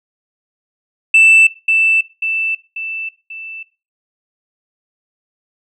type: tone with echo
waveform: sine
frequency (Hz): 2653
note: E7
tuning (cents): +10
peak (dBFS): -3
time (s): 1.14-1.47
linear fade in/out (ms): 5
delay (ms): 540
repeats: 4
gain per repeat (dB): -6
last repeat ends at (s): 3.63
effects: noise-tail reverb RT60 0.3 s tail -18 dB re dry + tanh soft clip ceiling -3 dBFS